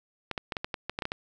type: clicks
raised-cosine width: 0.3 ms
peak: -15 dBFS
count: 11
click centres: 0.313 / 0.378 / 0.522 / 0.568 / 0.645 / 0.742 / 0.896 / 0.989 / 1.022 / 1.054 / 1.119 s
effects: none